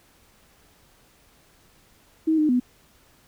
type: tone with pitch steps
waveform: sine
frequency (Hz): 317.8 / 305.8 / 248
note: D#4 / D#4 / B3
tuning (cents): +37 / -30 / +7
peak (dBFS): -17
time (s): 2.27-2.6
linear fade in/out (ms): 10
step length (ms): 110
effects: pink hiss -58 dBFS RMS until 3.27 s